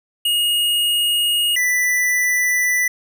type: tone pair in turn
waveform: square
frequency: 2868 / 1981.5 Hz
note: F7 / B6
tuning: +45 / +5 cents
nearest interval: tritone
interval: 640 cents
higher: first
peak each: -16 dBFS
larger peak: neither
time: 0.25-1.56 / 1.56-2.88 s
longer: second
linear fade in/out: 5 ms
effects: none